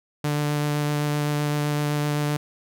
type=tone with vibrato; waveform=sawtooth; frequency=147.7 Hz; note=D3; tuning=10 cents sharp; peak=-18 dBFS; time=0.24-2.37 s; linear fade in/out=5 ms; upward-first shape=sine; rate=7.8 Hz; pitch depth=10 cents each way; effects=none